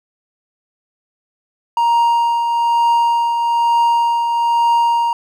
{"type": "tone with tremolo", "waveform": "triangle", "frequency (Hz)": 937, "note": "A#5", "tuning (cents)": 9, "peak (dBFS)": -8, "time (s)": [1.77, 5.13], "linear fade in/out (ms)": 2, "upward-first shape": "triangle", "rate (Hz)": 1.1, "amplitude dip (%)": 45, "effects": []}